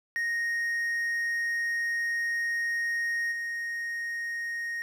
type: tone with level steps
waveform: triangle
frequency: 1864.7 Hz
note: A#6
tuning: in tune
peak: -25 / -29 dBFS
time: 0.16-4.82 s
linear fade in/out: 0 ms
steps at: 3.31 s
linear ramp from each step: 20 ms
effects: 10-bit